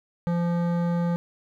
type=tone with hard clipping; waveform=sine; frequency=172.2 Hz; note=F3; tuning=24 cents flat; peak=-24 dBFS; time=0.27-1.16 s; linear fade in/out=0 ms; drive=14 dB; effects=none